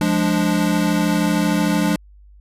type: chord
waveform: square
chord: D diminished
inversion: first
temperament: equal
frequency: 174.61 / 207.7 / 293.7 Hz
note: F3 / Ab3 / D4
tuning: 0 / 0 / 0 cents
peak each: -21 dBFS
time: 0.01-1.96 s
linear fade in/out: 2 ms
effects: added 50 Hz sine -43 dBFS peak until 2.4 s + resampled to 32000 Hz